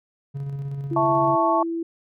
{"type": "tone with tremolo", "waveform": "triangle", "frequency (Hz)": 139.4, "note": "C#3", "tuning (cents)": 10, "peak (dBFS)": -24, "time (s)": [0.34, 1.36], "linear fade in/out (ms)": 20, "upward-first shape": "square", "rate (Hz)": 16, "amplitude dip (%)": 30}
{"type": "tone with pitch glide", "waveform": "sine", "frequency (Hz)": [335.8, 332.7], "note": ["E4", "E4"], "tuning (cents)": [32, 16], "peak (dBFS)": -24, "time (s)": [0.91, 1.83], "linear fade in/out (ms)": 5, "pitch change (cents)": -16, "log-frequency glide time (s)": [1.16, 1.54]}
{"type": "chord", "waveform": "sine", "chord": "A major", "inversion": "second", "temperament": "equal", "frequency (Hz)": [659.3, 880, 1108.7], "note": ["E5", "A5", "C#6"], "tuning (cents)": [0, 0, 0], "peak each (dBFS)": -22, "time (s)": [0.96, 1.63], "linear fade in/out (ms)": 5}
{"effects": []}